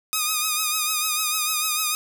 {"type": "tone with vibrato", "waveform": "5% pulse", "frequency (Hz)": 1244.5, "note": "D#6", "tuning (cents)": 0, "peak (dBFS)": -10, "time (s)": [0.13, 1.95], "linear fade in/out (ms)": 0, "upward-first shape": "triangle", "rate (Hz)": 6.7, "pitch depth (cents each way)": 60, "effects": []}